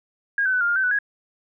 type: tone with pitch steps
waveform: sine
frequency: 1629 / 1523 / 1497 / 1403 / 1412 / 1542 / 1487 / 1657 Hz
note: G#6 / F#6 / F#6 / F6 / F6 / G6 / F#6 / G#6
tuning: -34 / +50 / +20 / +8 / +19 / -29 / +8 / -4 cents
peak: -18 dBFS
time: 0.38-0.988 s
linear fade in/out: 2 ms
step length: 76 ms
effects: none